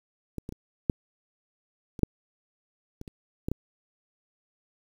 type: clicks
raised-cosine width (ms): 3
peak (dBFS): -20 / -23 / -26 / -9 / -26 / -6 / -26 / -29 / -16 / -15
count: 10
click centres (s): 0.383 / 0.491 / 0.524 / 0.898 / 1.992 / 2.033 / 3.014 / 3.078 / 3.485 / 3.516
effects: 8-bit